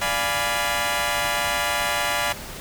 15% pulse chord, D diminished seventh, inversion none, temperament equal, 587.3 / 698.5 / 830.6 / 987.8 Hz, D5 / F5 / Ab5 / Cb6, 0 / 0 / 0 / 0 cents, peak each -21 dBFS, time 0.01-2.33 s, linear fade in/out 10 ms, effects pink hiss -36 dBFS RMS until 2.6 s

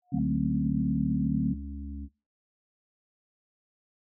sine tone with exponential growth, 720 Hz, F#5, 47 cents flat, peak -40 dBFS, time 0.02-0.19 s, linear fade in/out 5 ms, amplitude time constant 36 ms
sine chord, D dominant seventh, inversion none, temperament equal, 146.83 / 185 / 220 / 261.6 Hz, D3 / F#3 / A3 / C4, 0 / 0 / 0 / 0 cents, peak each -30 dBFS, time 0.12-1.54 s, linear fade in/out 10 ms
harmonic tone, 70.4 Hz, C#2, 27 cents sharp, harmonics 1 / 3 / 4, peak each -37 / -42 / -43 dBFS, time 0.13-2.09 s, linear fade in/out 50 ms
effects noise-tail reverb RT60 0.3 s tail -20 dB re dry

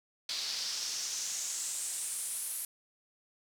pink noise with band-pass filter sweep, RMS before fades -37 dBFS, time 0.29-2.65 s, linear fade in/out 2 ms, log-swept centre 4400 to 11000 Hz, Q 3.2, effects none

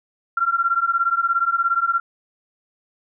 sine beating tone pair, 1363 / 1380 Hz, F6 / F6, -43 / -21 cents, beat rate 17 Hz, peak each -20 / -20 dBFS, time 0.37-2 s, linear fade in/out 5 ms, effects none

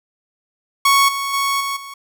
sawtooth tone with level steps, 1108.7 Hz, C#6, in tune, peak -7 / -17 / -13 / -17 / -28 dBFS, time 0.85-1.94 s, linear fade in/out 5 ms, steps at 1.08 / 1.33 / 1.6 / 1.76 s, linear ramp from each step 10 ms, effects none

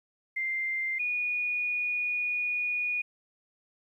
sine tone pair in turn, 2093 / 2456 Hz, C7 / D#7, 0 / -23 cents, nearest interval minor third, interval 277 cents, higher second, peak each -28 / -27 dBFS, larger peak second, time 0.36-0.99 / 0.99-3.02 s, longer second, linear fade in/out 10 ms, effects 11-bit

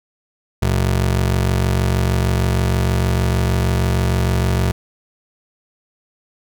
35% pulse ring-modulated tone, 92.7 Hz, F#2, 4 cents sharp, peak -10 dBFS, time 0.62-4.72 s, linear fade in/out 5 ms, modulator 23.2 Hz, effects none

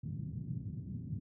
pink band-pass noise, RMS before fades -41 dBFS, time 0.03-1.2 s, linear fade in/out 10 ms, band 100 to 190 Hz, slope 24 dB/octave, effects none

